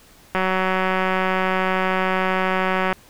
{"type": "click train", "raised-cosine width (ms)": 0.5, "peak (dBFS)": -6, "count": 483, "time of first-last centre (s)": [0.35, 2.928], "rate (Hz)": 187, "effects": ["pink hiss -50 dBFS RMS until 3.09 s"]}